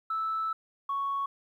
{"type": "tone pair in turn", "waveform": "sine", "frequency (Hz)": [1314, 1110.2], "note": ["E6", "C#6"], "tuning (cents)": [-6, 2], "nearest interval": "minor third", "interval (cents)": 292, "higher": "first", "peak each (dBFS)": -27, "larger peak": "neither", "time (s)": [[0.1, 0.53], [0.89, 1.26]], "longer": "first", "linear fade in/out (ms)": 5, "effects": ["tanh soft clip ceiling -24 dBFS", "11-bit"]}